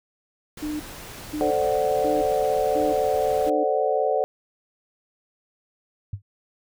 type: noise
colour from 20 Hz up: pink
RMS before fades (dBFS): -39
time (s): 0.57-3.5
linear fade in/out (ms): 5
type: tone bursts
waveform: sine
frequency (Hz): 301.9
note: D4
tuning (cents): +48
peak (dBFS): -26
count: 5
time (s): 0.62-3.64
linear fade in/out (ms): 10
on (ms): 180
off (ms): 530
type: chord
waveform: sine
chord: D dominant seventh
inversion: second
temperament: equal with one note detuned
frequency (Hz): 440 / 523.3 / 587.3 / 744.3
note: A4 / C5 / D5 / F#5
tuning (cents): 0 / 0 / 0 / +10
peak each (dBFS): -25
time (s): 1.41-4.24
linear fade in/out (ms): 0
type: tone with exponential decay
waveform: sine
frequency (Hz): 100.1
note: G2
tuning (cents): +37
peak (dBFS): -23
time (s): 6.13-6.22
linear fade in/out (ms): 5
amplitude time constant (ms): 19
effects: none